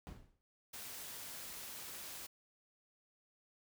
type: noise with exponential decay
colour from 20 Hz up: brown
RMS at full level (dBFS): -43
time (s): 0.07-0.41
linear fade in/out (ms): 0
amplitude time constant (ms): 73
type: noise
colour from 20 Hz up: white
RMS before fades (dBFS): -48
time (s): 0.73-2.27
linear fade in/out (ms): 10
effects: none